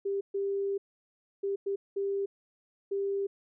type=tone bursts at uneven times; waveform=sine; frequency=396.2 Hz; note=G4; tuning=18 cents sharp; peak=-28 dBFS; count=6; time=0.05-0.21 / 0.34-0.78 / 1.43-1.56 / 1.66-1.76 / 1.96-2.26 / 2.91-3.27 s; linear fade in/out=10 ms; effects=none

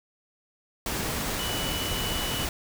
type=tone in noise; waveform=sine; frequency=2960 Hz; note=F#7; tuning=in tune; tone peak=-33 dBFS; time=1.39-2.45 s; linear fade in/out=2 ms; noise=pink; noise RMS=-30 dBFS; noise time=0.86-2.49 s; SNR=-6 dB; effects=none

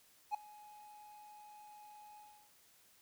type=tone with ADSR envelope; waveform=triangle; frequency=839 Hz; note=G#5; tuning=17 cents sharp; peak=-29 dBFS; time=0.31-2.52 s; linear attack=35 ms; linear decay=4 ms; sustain=-23 dB; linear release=350 ms; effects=white hiss -67 dBFS RMS until 3.01 s

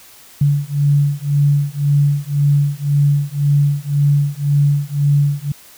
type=beating tone pair; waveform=sine; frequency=142.7 / 144.6 Hz; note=D3 / D3; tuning=-49 / -27 cents; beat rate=1.9 Hz; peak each=-15 dBFS; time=0.41-5.52 s; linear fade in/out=5 ms; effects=white hiss -43 dBFS RMS until 5.77 s

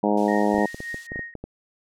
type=harmonic tone; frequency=103.83 Hz; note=G#2; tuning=in tune; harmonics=2 / 3 / 4 / 5 / 6 / 7 / 8 / 9; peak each=-23 / -25 / -26 / -27 / -28 / -28 / -29 / -30 dBFS; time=0.03-0.66 s; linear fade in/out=5 ms
type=noise; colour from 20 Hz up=violet; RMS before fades=-33 dBFS; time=0.17-1.07 s; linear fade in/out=5 ms
type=tone with tremolo; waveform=sine; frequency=1864.7 Hz; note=A#6; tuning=in tune; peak=-28 dBFS; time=0.28-1.34 s; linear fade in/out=2 ms; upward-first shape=triangle; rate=3.6 Hz; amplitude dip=90%
type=clicks; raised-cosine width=2 ms; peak=-20 dBFS; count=10; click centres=0.544 / 0.583 / 0.745 / 0.804 / 0.944 / 1.119 / 1.159 / 1.193 / 1.353 / 1.44 s
effects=low-pass 5000 Hz 12 dB/octave

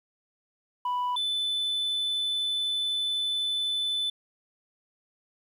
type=tone pair in turn; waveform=sine; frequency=987.8 / 3508 Hz; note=B5 / A7; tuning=0 / -6 cents; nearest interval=octave + minor seventh; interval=2194 cents; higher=second; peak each=-23 dBFS; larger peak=neither; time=0.85-1.16 / 1.16-4.1 s; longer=second; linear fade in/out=5 ms; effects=tanh soft clip ceiling -25 dBFS + 10-bit

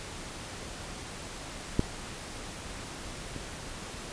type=clicks; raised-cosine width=3 ms; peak=-10 / -24 dBFS; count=2; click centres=1.794 / 3.363 s; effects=pink hiss -41 dBFS RMS until 4.12 s + resampled to 22050 Hz

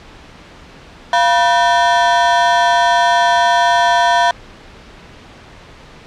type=ring-modulated tone; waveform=35% pulse; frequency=830.6 Hz; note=G#5; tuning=in tune; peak=-5 dBFS; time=1.13-4.31 s; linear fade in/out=2 ms; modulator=138 Hz; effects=pink hiss -39 dBFS RMS until 6.06 s + low-pass 4000 Hz 12 dB/octave

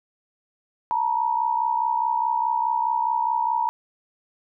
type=tone pair together; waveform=sine; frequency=890 / 954.8 Hz; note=A5 / A#5; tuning=+20 / +41 cents; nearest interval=minor second; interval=121 cents; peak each=-24 / -22 dBFS; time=0.91-3.69 s; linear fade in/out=0 ms; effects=none

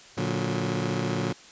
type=chord; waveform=20% pulse; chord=Bb augmented; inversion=none; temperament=just; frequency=116.54 / 145.68 / 182.1 Hz; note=Bb2 / D3 / F#3; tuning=0 / -14 / -27 cents; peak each=-25 / -26 / -25 dBFS; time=0.17-1.33 s; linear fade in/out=10 ms; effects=white hiss -49 dBFS RMS until 1.51 s + resampled to 16000 Hz

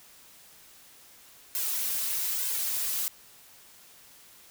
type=noise with flanger; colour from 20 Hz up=blue; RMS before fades=-30 dBFS; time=1.55-3.08 s; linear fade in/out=0 ms; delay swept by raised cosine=1.9 to 4.6 ms; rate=1.1 Hz; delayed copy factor=+0.9; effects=white hiss -54 dBFS RMS until 4.5 s

